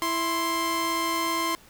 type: tone pair together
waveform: sawtooth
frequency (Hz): 330.6 / 1049.6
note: E4 / C6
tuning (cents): +5 / +5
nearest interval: octave + minor sixth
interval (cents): 2000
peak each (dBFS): -26 / -22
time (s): 0.02-1.55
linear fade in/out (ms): 0
effects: pink hiss -53 dBFS RMS until 1.69 s